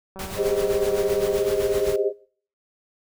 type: click train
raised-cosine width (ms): 1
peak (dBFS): -26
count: 235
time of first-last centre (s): 0.16-1.385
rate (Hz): 191
type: noise with tremolo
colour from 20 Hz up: pink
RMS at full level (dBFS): -32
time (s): 0.19-1.96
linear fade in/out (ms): 2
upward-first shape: sine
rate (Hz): 7.8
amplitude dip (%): 55
type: chord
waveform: sine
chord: Ab major seventh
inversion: third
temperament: equal with one note detuned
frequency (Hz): 392 / 408.9 / 523.3 / 622.3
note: G4 / Ab4 / C5 / Eb5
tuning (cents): 0 / -27 / 0 / 0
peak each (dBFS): -25 / -24 / -29 / -28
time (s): 0.35-2.13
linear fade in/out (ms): 50
effects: noise-tail reverb RT60 0.5 s tail -21 dB re dry